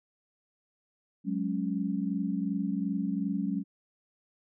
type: chord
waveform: sine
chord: F# suspended second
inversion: none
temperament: equal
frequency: 185 / 207.7 / 277.2 Hz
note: F#3 / G#3 / C#4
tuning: 0 / 0 / 0 cents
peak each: -32 / -32 / -33 dBFS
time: 1.24-3.64 s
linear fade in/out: 50 ms
effects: none